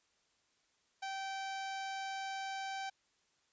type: tone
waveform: sawtooth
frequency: 776 Hz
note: G5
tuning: 18 cents flat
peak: -35 dBFS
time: 1.02-2.9 s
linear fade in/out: 10 ms
effects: white hiss -75 dBFS RMS until 3.52 s + resampled to 16000 Hz